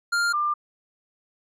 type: tone pair in turn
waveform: square / sine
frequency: 1400 / 1194 Hz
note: F6 / D6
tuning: +4 / +28 cents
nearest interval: minor third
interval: 276 cents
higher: first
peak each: -21 dBFS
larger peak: neither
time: 0.12-0.33 / 0.33-0.54 s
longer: neither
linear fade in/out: 10 ms
effects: low-pass 9000 Hz 12 dB/octave

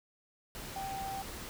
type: tone in noise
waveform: sine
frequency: 779 Hz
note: G5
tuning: 11 cents flat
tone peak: -37 dBFS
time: 0.76-1.22 s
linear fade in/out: 0 ms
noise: pink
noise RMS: -44 dBFS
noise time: 0.55-1.49 s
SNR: +4 dB
effects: none

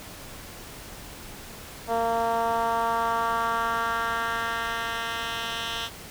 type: tone with band-pass filter sweep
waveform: 10% pulse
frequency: 229.8 Hz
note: A#3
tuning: 25 cents flat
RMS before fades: -27 dBFS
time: 1.87-5.9 s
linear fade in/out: 50 ms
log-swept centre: 640 to 3100 Hz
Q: 1.8
effects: pink hiss -42 dBFS RMS until 6.1 s

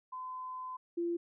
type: tone pair in turn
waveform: sine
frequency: 1021 / 342.7 Hz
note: C6 / F4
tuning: -43 / -33 cents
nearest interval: octave + perfect fifth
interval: 1890 cents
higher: first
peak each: -39 / -31 dBFS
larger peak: second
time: 0.12-0.77 / 0.97-1.17 s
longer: first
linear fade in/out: 10 ms
effects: none

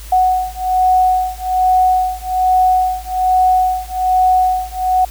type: beating tone pair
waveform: sine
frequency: 740 / 741.2 Hz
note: F#5 / F#5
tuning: 0 / +3 cents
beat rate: 1.2 Hz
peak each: -14 dBFS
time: 0.12-5.05 s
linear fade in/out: 5 ms
effects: added 54 Hz sine -30 dBFS peak until 5.1 s + white hiss -38 dBFS RMS until 5.1 s

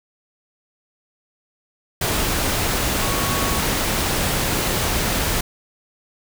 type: tone in noise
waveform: sine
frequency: 1112 Hz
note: C#6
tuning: 5 cents sharp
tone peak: -28 dBFS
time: 3.02-3.6 s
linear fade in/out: 5 ms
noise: pink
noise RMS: -21 dBFS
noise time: 2.01-5.41 s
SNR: -10 dB
effects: none

